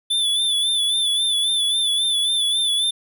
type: tone with vibrato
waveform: square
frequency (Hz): 3490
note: A7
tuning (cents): -15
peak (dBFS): -18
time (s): 0.1-2.91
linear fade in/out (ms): 10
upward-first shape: sine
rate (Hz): 3.7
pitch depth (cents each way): 52
effects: none